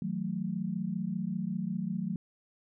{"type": "chord", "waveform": "sine", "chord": "D# diminished", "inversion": "none", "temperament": "equal with one note detuned", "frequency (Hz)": [159.66, 185, 220], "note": ["D#3", "F#3", "A3"], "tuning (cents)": [45, 0, 0], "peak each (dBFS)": [-38, -33, -36], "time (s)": [0.02, 2.16], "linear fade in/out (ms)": 2, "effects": []}